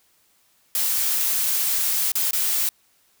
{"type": "noise with dropouts", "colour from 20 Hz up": "blue", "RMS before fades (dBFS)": -22, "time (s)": [0.75, 2.69], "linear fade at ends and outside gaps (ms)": 2, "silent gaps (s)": [[2.119, 2.154], [2.31, 2.331]], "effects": ["white hiss -62 dBFS RMS until 3.2 s"]}